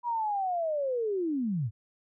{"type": "linear sweep", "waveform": "sine", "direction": "down", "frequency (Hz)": [975, 95.6], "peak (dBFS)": -27, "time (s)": [0.03, 1.71], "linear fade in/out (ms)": 50, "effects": []}